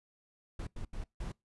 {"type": "noise bursts at uneven times", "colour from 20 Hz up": "brown", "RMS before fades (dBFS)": -39, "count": 4, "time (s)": [[0.59, 0.67], [0.76, 0.85], [0.93, 1.04], [1.2, 1.32]], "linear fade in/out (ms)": 5, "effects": ["noise-tail reverb RT60 0.2 s tail -24 dB re dry", "resampled to 24000 Hz"]}